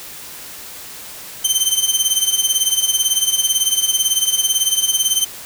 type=tone with tremolo; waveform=15% pulse; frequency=3100 Hz; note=G7; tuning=20 cents flat; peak=-4 dBFS; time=1.44-5.25 s; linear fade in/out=10 ms; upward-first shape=sine; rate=18 Hz; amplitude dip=75%; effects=white hiss -34 dBFS RMS until 5.45 s